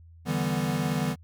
square chord, E minor seventh, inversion third, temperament equal, 146.83 / 164.81 / 196 / 246.9 Hz, D3 / E3 / G3 / B3, 0 / 0 / 0 / 0 cents, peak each -31 / -31 / -33 / -32 dBFS, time 0.25-1.16 s, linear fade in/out 50 ms, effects added 83 Hz sine -48 dBFS peak until 1.23 s

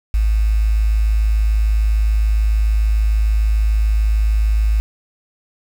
sine tone with quantisation, 53.4 Hz, G#1, 49 cents sharp, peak -12 dBFS, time 0.14-4.8 s, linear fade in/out 0 ms, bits 6, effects none

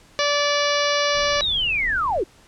harmonic tone, 580 Hz, D5, 22 cents flat, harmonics 1 / 2 / 3 / 4 / 5 / 6 / 7 / 8 / 9 / 10, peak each -22 / -25 / -27 / -28 / -29 / -30 / -30 / -31 / -32 / -32 dBFS, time 0.19-1.41 s, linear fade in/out 0 ms
brown noise, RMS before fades -37 dBFS, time 1.12-2.25 s, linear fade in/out 50 ms
sine linear sweep, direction down, 3939 to 311.1 Hz, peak -19 dBFS, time 1.41-2.24 s, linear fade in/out 10 ms
effects pink hiss -52 dBFS RMS until 2.47 s + low-pass 9000 Hz 12 dB/octave

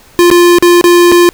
square tone with dropouts, 349.2 Hz, F4, in tune, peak -3 dBFS, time 0.19-1.29 s, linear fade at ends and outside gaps 0 ms, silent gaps 0.302-0.313 / 0.585-0.625 / 0.812-0.841 / 1.117-1.122 s, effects pink hiss -41 dBFS RMS until 1.33 s

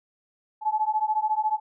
sine beating tone pair, 854 / 868 Hz, G#5 / A5, +48 / -24 cents, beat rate 14 Hz, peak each -25 dBFS, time 0.61-1.6 s, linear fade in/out 50 ms, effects none

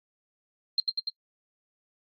sine tone with echo, 4179 Hz, C8, 3 cents flat, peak -20 dBFS, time 0.78-0.8 s, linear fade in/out 2 ms, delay 97 ms, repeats 3, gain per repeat -3 dB, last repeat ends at 1.091 s, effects noise-tail reverb RT60 0.1 s tail -21 dB re dry + AAC 32 kbps

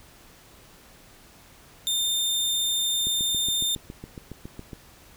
sawtooth tone, 3614 Hz, A7, 46 cents sharp, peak -20 dBFS, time 1.87-3.75 s, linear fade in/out 0 ms
click train, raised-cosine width 3 ms, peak -24 dBFS, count 13, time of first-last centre 3.07-4.732 s, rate 7.22 Hz
effects pink hiss -52 dBFS RMS until 5.16 s

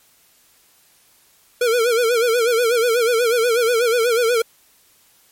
square tone with vibrato, 470 Hz, A#4, 14 cents sharp, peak -15 dBFS, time 1.61-4.42 s, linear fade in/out 5 ms, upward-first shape sine, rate 8.2 Hz, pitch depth 99 cents each way, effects white hiss -55 dBFS RMS until 5.31 s + MP3 64 kbps

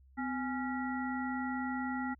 harmonic tone with a mistuned harmonic, 276.5 Hz, C#4, 4 cents flat, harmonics 1 / 3 / 5 / 7, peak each -35 / -40 / -42 / -43 dBFS, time 0.17-2.15 s, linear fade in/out 20 ms, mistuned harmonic 1, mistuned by -140 cents, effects added 66 Hz sine -58 dBFS peak until 2.19 s

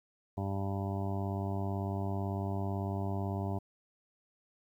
harmonic tone, 98 Hz, G2, in tune, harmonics 1 / 2 / 3 / 4 / 6 / 7 / 8 / 9 / 10, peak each -34 / -39 / -43 / -43 / -47 / -43 / -49 / -47 / -50 dBFS, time 0.37-3.59 s, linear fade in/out 10 ms, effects 11-bit

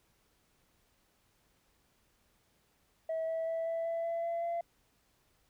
sine tone with pitch steps, 647 / 651.9 / 656.8 / 661.7 / 666.7 / 671.8 / 676.8 / 681.9 Hz, E5 / E5 / E5 / E5 / E5 / E5 / E5 / F5, -32 / -19 / -6 / +6 / +19 / +33 / +45 / -42 cents, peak -30 dBFS, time 3.09-4.61 s, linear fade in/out 5 ms, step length 190 ms, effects tanh soft clip ceiling -30 dBFS + pink hiss -72 dBFS RMS until 5.49 s

